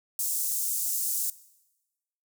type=high-pass noise; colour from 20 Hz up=pink; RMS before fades=-29 dBFS; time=0.19-1.3 s; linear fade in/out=2 ms; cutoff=7200 Hz; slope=24 dB/octave; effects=noise-tail reverb RT60 1.0 s tail -19 dB re dry